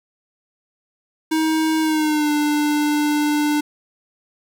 square tone with pitch glide, 316.6 to 297.1 Hz, D#4 to D4, +30 to +20 cents, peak -17 dBFS, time 1.31-3.61 s, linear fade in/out 10 ms, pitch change -110 cents, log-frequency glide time 1.81-2.31 s, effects 8-bit

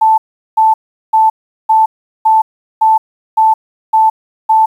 sine tone bursts, 880 Hz, A5, in tune, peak -5 dBFS, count 9, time 0.01-4.66 s, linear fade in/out 10 ms, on 170 ms, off 390 ms, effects 7-bit

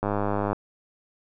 click train, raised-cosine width 1 ms, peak -12 dBFS, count 52, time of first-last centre 0.03-0.53 s, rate 102 Hz, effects none

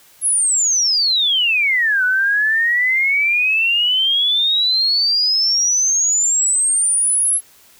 sine exponential two-way sweep, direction down then up, 11175 to 1476 to 11175 Hz, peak -13 dBFS, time 0.21-7.41 s, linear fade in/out 50 ms, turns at 2.04 s, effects white hiss -49 dBFS RMS until 7.79 s

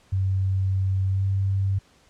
sine tone with pitch glide, 95.5 to 97.23 Hz, G2 to G2, -45 to -14 cents, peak -20 dBFS, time 0.12-1.79 s, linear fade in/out 10 ms, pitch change +31 cents, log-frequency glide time 1.08-1.25 s, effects pink hiss -58 dBFS RMS until 2.09 s + low-pass 8000 Hz 12 dB/octave

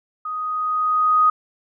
sine tone with level ramp, 1248 Hz, D#6, 5 cents sharp, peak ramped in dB -25 to -11 dBFS, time 0.25-1.3 s, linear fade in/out 5 ms, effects none

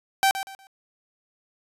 sawtooth tone with echo, 777 Hz, G5, 16 cents flat, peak -13 dBFS, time 0.23-0.31 s, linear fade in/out 0 ms, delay 120 ms, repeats 3, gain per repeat -11 dB, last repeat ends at 0.67 s, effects resampled to 32000 Hz

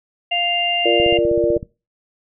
harmonic tone, 698.5 Hz, F5, in tune, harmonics 1 / 3 / 4, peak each -22 / -27 / -18 dBFS, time 0.31-1.18 s, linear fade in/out 10 ms
sine chord, Bb major, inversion second, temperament equal with one note detuned, 346.2 / 466.2 / 587.3 Hz, F4 / Bb4 / D5, -15 / 0 / 0 cents, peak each -18 dBFS, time 0.85-1.58 s, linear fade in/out 10 ms
click train, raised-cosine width 5 ms, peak -17 dBFS, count 11, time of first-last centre 1-1.629 s, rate 15.9 Hz
effects noise-tail reverb RT60 0.3 s tail -23 dB re dry

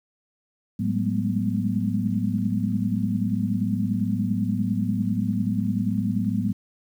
sine tone cluster, 108.1 / 184.4 / 201.7 / 211.9 / 244.8 Hz, A2 / F#3 / G3 / G#3 / B3, -30 / -6 / +50 / +35 / -15 cents, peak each -28 dBFS, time 0.79-6.53 s, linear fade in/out 10 ms, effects 9-bit

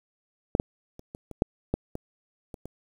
clicks, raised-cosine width 2 ms, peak -8 / -9 / -30 / -25 / -26 / -7 / -11 / -20 / -25 / -25 dBFS, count 10, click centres 0.551 / 0.599 / 0.994 / 1.149 / 1.313 / 1.421 / 1.74 / 1.954 / 2.542 / 2.656 s, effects 8-bit

